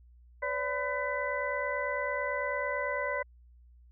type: tone cluster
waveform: sine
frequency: 505 / 574 / 1007 / 1515 / 1998 Hz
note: B4 / D5 / B5 / F#6 / B6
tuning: +39 / -40 / +33 / +40 / +20 cents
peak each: -39 / -34 / -36 / -39 / -35 dBFS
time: 0.42-3.23 s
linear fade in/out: 10 ms
effects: added 60 Hz sine -54 dBFS peak until 3.91 s